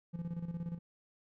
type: tone with tremolo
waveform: triangle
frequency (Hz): 170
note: F3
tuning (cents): -46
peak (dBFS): -33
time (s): 0.13-0.79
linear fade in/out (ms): 20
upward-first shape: square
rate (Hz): 17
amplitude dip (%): 65
effects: none